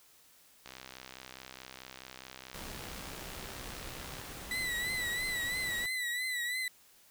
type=click train; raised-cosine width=0.2 ms; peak=-28 dBFS; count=231; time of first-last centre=0.66-4.215 s; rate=64.7 Hz
type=noise; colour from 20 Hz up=pink; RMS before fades=-45 dBFS; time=2.54-5.86 s; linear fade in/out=2 ms
type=tone with vibrato; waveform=35% pulse; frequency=1975.5 Hz; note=B6; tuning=in tune; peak=-31 dBFS; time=4.51-6.68 s; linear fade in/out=2 ms; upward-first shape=triangle; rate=3 Hz; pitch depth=75 cents each way
effects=white hiss -62 dBFS RMS until 7.1 s